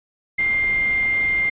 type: tone in noise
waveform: sine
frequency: 2100 Hz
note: C7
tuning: 6 cents sharp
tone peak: -17 dBFS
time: 0.38-1.5 s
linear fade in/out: 10 ms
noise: pink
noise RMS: -35 dBFS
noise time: 0.38-1.5 s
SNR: +15 dB
effects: resampled to 8000 Hz